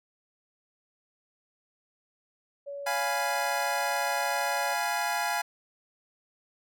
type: tone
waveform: sine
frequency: 565 Hz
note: C#5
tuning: 33 cents sharp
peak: -35 dBFS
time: 2.66-4.75 s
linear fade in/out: 20 ms
type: chord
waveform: 25% pulse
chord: F diminished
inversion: none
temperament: equal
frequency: 698.5 / 830.6 / 987.8 Hz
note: F5 / Ab5 / Cb6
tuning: 0 / 0 / 0 cents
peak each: -28 / -26 / -31 dBFS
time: 2.86-5.42 s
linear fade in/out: 10 ms
effects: none